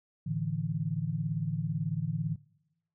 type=chord; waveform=sine; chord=A suspended fourth; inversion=none; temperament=equal; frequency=110 / 146.83 / 164.81 Hz; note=A2 / D3 / E3; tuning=0 / 0 / 0 cents; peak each=-36 / -33 / -33 dBFS; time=0.26-2.36 s; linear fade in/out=10 ms; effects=noise-tail reverb RT60 0.9 s tail -23 dB re dry